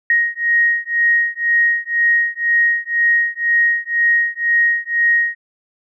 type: beating tone pair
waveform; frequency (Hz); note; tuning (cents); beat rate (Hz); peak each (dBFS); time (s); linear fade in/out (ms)
sine; 1875 / 1877; A#6 / A#6; +10 / +11; 2; -16; 0.1-5.35; 2
effects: none